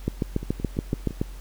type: two click trains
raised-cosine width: 3 ms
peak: -10 / -21 dBFS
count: 9 / 5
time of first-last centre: 0.08-1.215 / 0.43-1.108 s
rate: 7.05 / 5.9 Hz
effects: added 45 Hz sine -36 dBFS peak until 1.4 s + pink hiss -50 dBFS RMS until 1.4 s